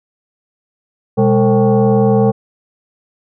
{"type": "tone with frequency modulation", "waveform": "sine", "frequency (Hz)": 123.2, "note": "B2", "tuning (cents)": -4, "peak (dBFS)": -8, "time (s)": [1.17, 2.32], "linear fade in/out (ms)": 20, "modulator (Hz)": 328, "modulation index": 1.6, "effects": []}